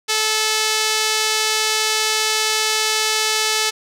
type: tone with band-pass filter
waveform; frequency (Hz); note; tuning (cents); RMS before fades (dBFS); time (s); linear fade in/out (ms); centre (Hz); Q
sawtooth; 434.9; A4; -20; -19; 0.08-3.71; 20; 5000; 0.91
effects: none